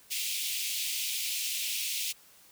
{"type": "high-pass noise", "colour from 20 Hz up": "pink", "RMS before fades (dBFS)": -33, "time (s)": [0.1, 2.13], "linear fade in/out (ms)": 20, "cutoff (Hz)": 2400, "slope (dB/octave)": 48, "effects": ["white hiss -58 dBFS RMS until 2.51 s"]}